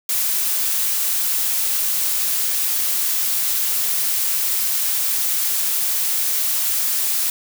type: noise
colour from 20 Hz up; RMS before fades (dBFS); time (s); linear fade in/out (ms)
blue; -20; 0.09-7.3; 2
effects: none